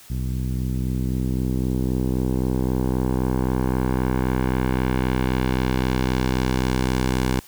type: tone with low-pass filter sweep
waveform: 10% pulse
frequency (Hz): 63.8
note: C2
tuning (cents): -43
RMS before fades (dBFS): -22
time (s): 0.1-7.4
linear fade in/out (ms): 5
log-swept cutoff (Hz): 130 to 12000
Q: 0.78
effects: white hiss -47 dBFS RMS until 7.47 s